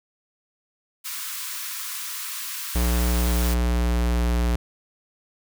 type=high-pass noise; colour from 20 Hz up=white; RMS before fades=-32 dBFS; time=1.04-3.55 s; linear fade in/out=20 ms; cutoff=970 Hz; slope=96 dB/octave
type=tone with pitch glide; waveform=square; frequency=60.3 to 59.4 Hz; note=B1 to A#1; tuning=-41 to +33 cents; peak=-20 dBFS; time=2.75-4.56 s; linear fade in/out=5 ms; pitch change=-26 cents; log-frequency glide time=3.22-4.2 s
effects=none